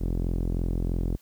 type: tone with low-pass filter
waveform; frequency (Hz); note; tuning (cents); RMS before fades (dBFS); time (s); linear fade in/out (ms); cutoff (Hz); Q
sawtooth; 43.07; F1; -23; -27; 0-1.17; 20; 350; 1.2
effects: white hiss -61 dBFS RMS until 1.21 s